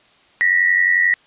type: tone pair together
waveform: sine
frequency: 1857 / 1948.3 Hz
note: A#6 / B6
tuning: -7 / -24 cents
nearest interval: minor second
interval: 83 cents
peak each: -17 / -14 dBFS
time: 0.41-1.14 s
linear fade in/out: 0 ms
effects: white hiss -53 dBFS RMS until 1.26 s + resampled to 8000 Hz